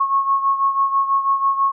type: beating tone pair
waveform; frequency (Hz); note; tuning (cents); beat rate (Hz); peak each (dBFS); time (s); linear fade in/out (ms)
sine; 1094 / 1100.1; C#6 / C#6; -23 / -14; 6.1; -16 / -22; 0-1.72; 10
effects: none